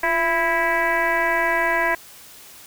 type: tone with frequency modulation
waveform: sine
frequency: 1318.5 Hz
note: E6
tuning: in tune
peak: -17 dBFS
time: 0.03-1.95 s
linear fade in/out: 5 ms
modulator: 324 Hz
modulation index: 2.6
effects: white hiss -44 dBFS RMS until 2.66 s